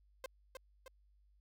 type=tone with echo; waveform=sawtooth; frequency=523.3 Hz; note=C5; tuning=in tune; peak=-37 dBFS; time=0.24-0.26 s; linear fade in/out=2 ms; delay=310 ms; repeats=2; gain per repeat=-5 dB; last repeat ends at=0.88 s; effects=added 50 Hz sine -66 dBFS peak until 1.4 s